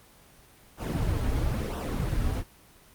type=noise with flanger; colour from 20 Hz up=brown; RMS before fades=-28 dBFS; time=0.77-2.44 s; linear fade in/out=50 ms; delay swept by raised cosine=0.43 to 5.83 ms; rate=1 Hz; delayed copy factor=-0.7; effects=pink hiss -55 dBFS RMS until 2.94 s + Opus 24 kbps